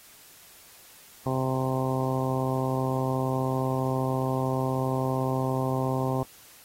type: harmonic tone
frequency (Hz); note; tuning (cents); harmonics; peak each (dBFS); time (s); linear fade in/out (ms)
130.81; C3; 0; 1 / 2 / 3 / 4 / 5 / 6 / 7 / 8; -28 / -31 / -33 / -34 / -35 / -36 / -36 / -37; 1.26-6.23; 2
effects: white hiss -52 dBFS RMS until 6.64 s + AAC 48 kbps